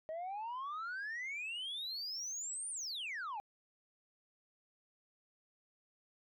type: exponential two-way sweep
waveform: sine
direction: up then down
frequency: 620 to 9397 to 781 Hz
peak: -37 dBFS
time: 0.09-3.4 s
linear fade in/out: 0 ms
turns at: 2.7 s
effects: tanh soft clip ceiling -38 dBFS